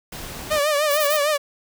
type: noise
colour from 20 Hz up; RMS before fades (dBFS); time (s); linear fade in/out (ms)
pink; -34; 0.12-0.59; 5
type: tone with vibrato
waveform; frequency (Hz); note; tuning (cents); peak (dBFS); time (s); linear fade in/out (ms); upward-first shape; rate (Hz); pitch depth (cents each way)
sawtooth; 593; D5; +17; -14; 0.5-1.38; 20; triangle; 6.6; 97
type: noise bursts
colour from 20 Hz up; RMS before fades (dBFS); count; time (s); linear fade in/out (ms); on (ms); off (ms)
violet; -26; 3; 0.9-1.174; 10; 78; 20
effects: none